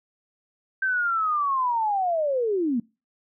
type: linear sweep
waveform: sine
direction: down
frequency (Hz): 1568 to 220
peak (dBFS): -21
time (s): 0.82-2.8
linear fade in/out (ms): 5
effects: noise-tail reverb RT60 0.3 s tail -25 dB re dry